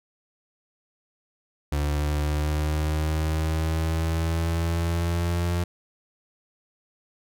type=exponential sweep; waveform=35% pulse; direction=up; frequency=73 to 87.31 Hz; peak=-21 dBFS; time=1.72-5.64 s; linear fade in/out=5 ms; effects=none